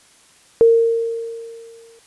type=tone with exponential decay; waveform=sine; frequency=459.3 Hz; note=A#4; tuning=26 cents flat; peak=-6 dBFS; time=0.61-1.99 s; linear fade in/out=0 ms; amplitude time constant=300 ms; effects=white hiss -51 dBFS RMS until 2.06 s + resampled to 24000 Hz